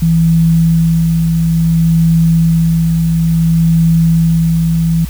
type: tone with tremolo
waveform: sine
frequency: 164.81 Hz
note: E3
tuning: in tune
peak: -6 dBFS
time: 0.02-5.05 s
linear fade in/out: 5 ms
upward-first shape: sine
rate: 0.58 Hz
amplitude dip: 30%
effects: added 60 Hz sine -21 dBFS peak until 5.09 s + white hiss -34 dBFS RMS until 5.09 s